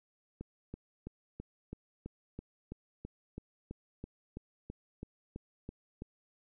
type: click train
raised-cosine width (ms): 3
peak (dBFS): -29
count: 18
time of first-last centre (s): 0.41-6.021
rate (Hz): 3.03
effects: none